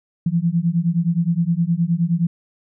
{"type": "beating tone pair", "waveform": "sine", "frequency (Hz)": [164.81, 174.41], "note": ["E3", "F3"], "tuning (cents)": [0, -2], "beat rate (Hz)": 9.6, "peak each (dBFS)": -19, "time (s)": [0.26, 2.27], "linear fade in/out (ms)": 5, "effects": []}